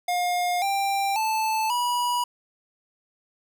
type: tone with pitch steps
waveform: square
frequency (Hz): 712 / 790 / 876.6 / 972.6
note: F5 / G5 / A5 / B5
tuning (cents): +33 / +13 / -7 / -27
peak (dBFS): -23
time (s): 0.08-2.24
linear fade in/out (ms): 5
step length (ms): 540
effects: none